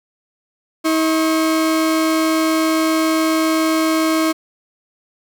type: tone pair together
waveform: 35% pulse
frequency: 319.5 / 1084.6 Hz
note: D#4 / C#6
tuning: +46 / -38 cents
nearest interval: octave + major sixth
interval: 2116 cents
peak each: -13 / -22 dBFS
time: 0.84-4.33 s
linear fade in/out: 20 ms
effects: none